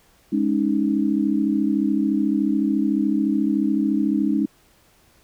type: chord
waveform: sine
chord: Ab suspended fourth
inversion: none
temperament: equal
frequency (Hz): 207.7 / 277.2 / 311.1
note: Ab3 / Db4 / Eb4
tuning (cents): 0 / 0 / 0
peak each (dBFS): -22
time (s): 0.32-4.46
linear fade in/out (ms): 10
effects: pink hiss -57 dBFS RMS until 5.23 s